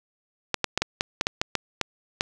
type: clicks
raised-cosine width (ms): 0.2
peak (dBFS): -5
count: 11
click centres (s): 0.543 / 0.643 / 0.776 / 0.82 / 1.009 / 1.211 / 1.269 / 1.415 / 1.553 / 1.813 / 2.209
effects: none